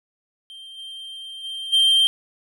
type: tone with level steps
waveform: triangle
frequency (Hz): 3156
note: G7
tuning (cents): +11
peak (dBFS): -36 / -32 / -27 / -12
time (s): 0.5-2.07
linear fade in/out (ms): 0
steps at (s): 0.77 / 1.43 / 1.72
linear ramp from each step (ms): 20
effects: none